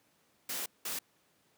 white noise bursts at uneven times, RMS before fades -37 dBFS, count 2, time 0.49-0.66 / 0.85-0.99 s, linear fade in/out 5 ms, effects pink hiss -70 dBFS RMS until 1.57 s + high-pass 150 Hz 12 dB/octave

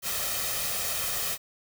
white noise with comb filter, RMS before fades -30 dBFS, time 0.02-1.38 s, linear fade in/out 50 ms, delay 1.6 ms, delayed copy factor +0.6, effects none

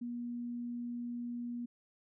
sine tone, 240 Hz, B3, 49 cents flat, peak -37 dBFS, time 0.01-1.66 s, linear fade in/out 10 ms, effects none

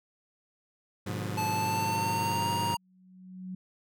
sawtooth chord, G# diminished seventh, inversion none, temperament just, 103.83 / 124.59 / 149.51 / 179.41 Hz, G#2 / B2 / D3 / F3, 0 / +16 / +31 / +47 cents, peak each -31 / -35 / -37 / -34 dBFS, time 1.06-2.75 s, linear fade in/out 10 ms
square tone with pitch glide, 871 to 938.9 Hz, A5 to A#5, -18 to +12 cents, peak -29 dBFS, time 1.37-2.77 s, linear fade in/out 10 ms, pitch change +130 cents, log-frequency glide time 1.49-2.51 s
sine tone with exponential growth, 185 Hz, F#3, in tune, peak -34 dBFS, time 2.58-3.55 s, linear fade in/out 5 ms, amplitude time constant 210 ms
effects none

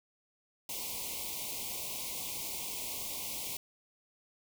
white band-stop noise, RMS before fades -39 dBFS, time 0.69-3.57 s, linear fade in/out 2 ms, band 1100 to 2100 Hz, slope 96 dB/octave, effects none

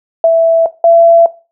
sine tone pair in turn, 660 / 672.3 Hz, E5 / E5, +2 / +34 cents, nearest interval unison, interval 32 cents, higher second, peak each -3 dBFS, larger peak neither, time 0.24-0.66 / 0.84-1.26 s, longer neither, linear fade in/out 2 ms, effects noise-tail reverb RT60 0.3 s tail -17 dB re dry

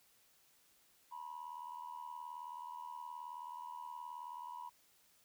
sine tone with amplitude modulation, 971 Hz, B5, 30 cents flat, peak -40 dBFS, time 1.11-4.7 s, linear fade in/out 20 ms, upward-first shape sine, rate 78.9 Hz, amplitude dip 85%, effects tanh soft clip ceiling -39 dBFS + white hiss -70 dBFS RMS until 5.24 s

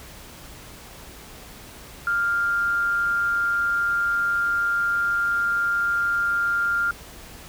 sine tone with amplitude modulation, 1396.9 Hz, F6, in tune, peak -18 dBFS, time 2.07-6.91 s, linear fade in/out 2 ms, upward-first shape sine, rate 194 Hz, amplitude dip 35%, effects added 59 Hz sine -51 dBFS peak until 7.48 s + pink hiss -43 dBFS RMS until 7.48 s

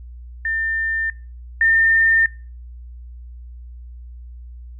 sine tone pair in turn, 1800 / 1809.2 Hz, A6 / A6, +39 / +48 cents, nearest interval unison, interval 9 cents, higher second, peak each -19 / -12 dBFS, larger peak second, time 0.45-1.1 / 1.61-2.26 s, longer neither, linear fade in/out 2 ms, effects noise-tail reverb RT60 0.4 s tail -24 dB re dry + added 60 Hz sine -34 dBFS peak until 4.79 s

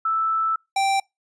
sine / square tone pair in turn, 1318.5 / 782.6 Hz, E6 / G5, 0 / -3 cents, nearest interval major sixth, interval 903 cents, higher first, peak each -19 dBFS, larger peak neither, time 0.05-0.56 / 0.76-1 s, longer first, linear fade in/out 5 ms, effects noise-tail reverb RT60 0.2 s tail -26 dB re dry + resampled to 22050 Hz

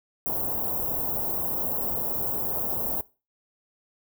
white band-stop noise, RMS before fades -28 dBFS, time 0.26-3.01 s, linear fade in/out 0 ms, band 870 to 15000 Hz, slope 24 dB/octave, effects noise-tail reverb RT60 0.3 s tail -20 dB re dry

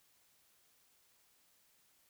silence, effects white hiss -71 dBFS RMS until 2.09 s

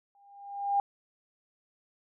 sine tone with exponential growth, 803 Hz, G5, 41 cents sharp, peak -21 dBFS, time 0.15-0.8 s, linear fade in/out 1 ms, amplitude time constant 140 ms, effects none

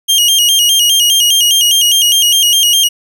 sawtooth tone with vibrato, 3038 Hz, F#7, 45 cents sharp, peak -4 dBFS, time 0.08-2.89 s, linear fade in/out 20 ms, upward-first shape square, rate 4.9 Hz, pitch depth 85 cents each way, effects none

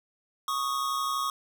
square tone pair together, 1108.7 / 1240.7 Hz, C#6 / D#6, 0 / -5 cents, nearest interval major second, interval 195 cents, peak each -30 / -32 dBFS, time 0.48-1.3 s, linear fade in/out 2 ms, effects none

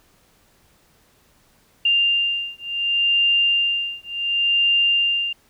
sine beating tone pair, 2794 / 2794.69 Hz, F7 / F7, 0 / +1 cents, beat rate 0.69 Hz, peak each -20 dBFS, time 1.85-5.33 s, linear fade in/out 5 ms, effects pink hiss -58 dBFS RMS until 5.49 s

